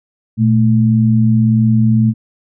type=tone pair together; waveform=sine; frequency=117.59 / 219.3 Hz; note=A#2 / A3; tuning=+16 / -6 cents; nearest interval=major seventh; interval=1078 cents; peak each=-11 dBFS; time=0.37-2.14 s; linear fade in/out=50 ms; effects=none